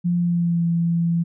sine tone with pitch glide, 174.61 to 168.95 Hz, F3 to E3, 0 to +43 cents, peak -17 dBFS, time 0.04-1.24 s, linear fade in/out 20 ms, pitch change -57 cents, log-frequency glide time 0.16-0.65 s, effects none

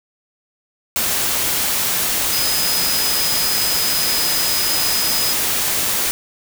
sine tone in noise, 5030 Hz, D#8, 18 cents sharp, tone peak -21 dBFS, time 2.33-5.33 s, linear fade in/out 0 ms, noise white, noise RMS -19 dBFS, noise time 0.96-6.11 s, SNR -5 dB, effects none

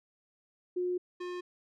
sine / square tone pair in turn, 359.9 / 357.6 Hz, F#4 / F4, -48 / +41 cents, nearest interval unison, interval 11 cents, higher first, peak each -29 / -37 dBFS, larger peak first, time 0.76-0.98 / 1.2-1.41 s, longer first, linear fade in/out 10 ms, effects low-pass 4000 Hz 12 dB/octave

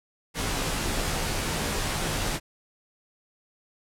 pink noise with comb filter, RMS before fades -28 dBFS, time 0.34-2.4 s, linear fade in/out 50 ms, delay 16 ms, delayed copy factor -0.5, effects low-pass 11000 Hz 12 dB/octave

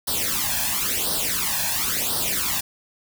white noise with flanger, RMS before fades -24 dBFS, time 0.07-2.61 s, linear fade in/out 10 ms, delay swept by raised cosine 0.21 to 1.21 ms, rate 0.96 Hz, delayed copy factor +0.8, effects none

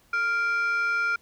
sine tone pair together, 1396.9 / 2349 Hz, F6 / D7, 0 / 0 cents, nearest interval major sixth, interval 900 cents, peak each -21 / -28 dBFS, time 0.13-1.16 s, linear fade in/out 5 ms, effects tanh soft clip ceiling -20 dBFS + pink hiss -61 dBFS RMS until 1.21 s

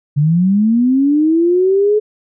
sine linear sweep, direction up, 140 to 429.2 Hz, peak -9 dBFS, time 0.16-2 s, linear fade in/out 20 ms, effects none

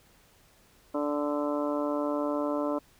harmonic tone, 146.6 Hz, D3, 3 cents flat, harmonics 2 / 3 / 4 / 5 / 6 / 7 / 8 / 9, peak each -30 / -37 / -31 / -44 / -42 / -37 / -46 / -41 dBFS, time 0.94-2.79 s, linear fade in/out 10 ms, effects pink hiss -61 dBFS RMS until 2.99 s

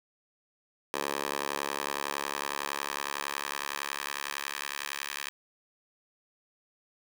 10% pulse tone with high-pass filter sweep, 70.9 Hz, C#2, 40 cents sharp, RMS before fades -35 dBFS, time 0.94-5.29 s, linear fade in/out 0 ms, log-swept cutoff 580 to 1800 Hz, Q 1, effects none

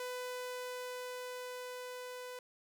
sawtooth tone with level ramp, 499.4 Hz, B4, 19 cents sharp, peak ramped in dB -35 to -40 dBFS, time 0-2.39 s, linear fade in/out 2 ms, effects none

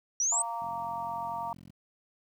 sine exponential sweep, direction up, 5680 to 8372 Hz, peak -25 dBFS, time 0.2-0.42 s, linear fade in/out 2 ms
harmonic tone, 232 Hz, A#3, 8 cents flat, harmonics 3 / 4 / 5, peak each -38 / -34 / -41 dBFS, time 0.32-1.53 s, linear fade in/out 2 ms
click train, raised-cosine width 5 ms, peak -34 dBFS, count 49, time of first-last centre 0.62-1.699 s, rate 44.5 Hz
effects high-pass 150 Hz 12 dB/octave + 10-bit

